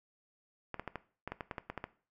clicks, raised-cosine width 0.5 ms, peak -23 dBFS, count 12, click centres 0.743 / 0.796 / 0.877 / 0.957 / 1.276 / 1.32 / 1.408 / 1.512 / 1.582 / 1.7 / 1.777 / 1.841 s, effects noise-tail reverb RT60 0.4 s tail -17 dB re dry

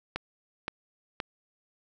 click train, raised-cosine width 0.3 ms, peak -15 dBFS, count 3, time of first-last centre 0.16-1.202 s, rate 1.92 Hz, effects none

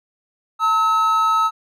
triangle tone pair together, 900 / 1290.5 Hz, A5 / E6, +39 / -37 cents, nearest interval tritone, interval 624 cents, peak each -20 / -13 dBFS, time 0.59-1.51 s, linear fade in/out 50 ms, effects none

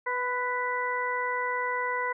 harmonic tone with a mistuned harmonic, 493.9 Hz, B4, in tune, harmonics 1 / 2 / 3 / 4, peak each -34 / -30 / -35 / -32 dBFS, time 0.06-2.13 s, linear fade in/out 10 ms, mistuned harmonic 2, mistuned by +19 cents, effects none

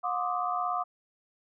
sine tone cluster, 719 / 1052 / 1174 / 1251 Hz, F#5 / C6 / D6 / D#6, -50 / +9 / -1 / +9 cents, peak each -31 / -37 / -32 / -35 dBFS, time 0.03-0.84 s, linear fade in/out 20 ms, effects none

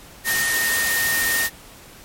sine tone in noise, 1841 Hz, A#6, 22 cents flat, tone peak -20 dBFS, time 0.24-1.5 s, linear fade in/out 50 ms, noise white, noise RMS -23 dBFS, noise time 0.24-1.5 s, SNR 0 dB, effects pink hiss -44 dBFS RMS until 2.04 s + MP3 64 kbps

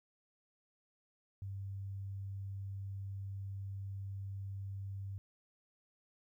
sine tone, 98 Hz, G2, in tune, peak -40 dBFS, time 1.42-5.18 s, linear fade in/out 0 ms, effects 13-bit

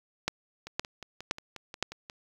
two click trains, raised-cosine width 0.2 ms, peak -24 / -10 dBFS, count 9 / 4, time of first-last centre 0.67-2.099 / 0.28-1.826 s, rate 5.6 / 1.94 Hz, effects 8-bit

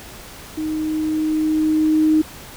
sine tone with level ramp, 311.1 Hz, D#4, in tune, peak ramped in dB -21 to -11 dBFS, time 0.57-2.22 s, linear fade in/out 10 ms, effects pink hiss -38 dBFS RMS until 2.56 s

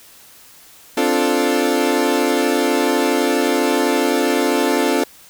30% pulse chord, D minor seventh, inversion third, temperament equal, 261.6 / 293.7 / 349.2 / 440 Hz, C4 / D4 / F4 / A4, 0 / 0 / 0 / 0 cents, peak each -18 dBFS, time 0.97-5.04 s, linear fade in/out 5 ms, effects white hiss -45 dBFS RMS until 5.29 s

